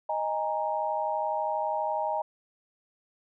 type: chord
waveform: sine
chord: D# suspended fourth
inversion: none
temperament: equal with one note detuned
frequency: 622.3 / 820.1 / 932.3 Hz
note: D#5 / G#5 / A#5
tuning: 0 / -22 / 0 cents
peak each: -31 dBFS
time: 0.09-2.22 s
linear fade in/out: 5 ms
effects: none